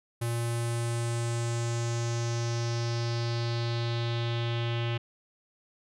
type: tone with low-pass filter sweep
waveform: square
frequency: 117.5 Hz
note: A#2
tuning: 14 cents sharp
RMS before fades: -30 dBFS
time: 0.21-4.98 s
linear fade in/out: 10 ms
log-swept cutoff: 11000 to 3000 Hz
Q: 3.6
effects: none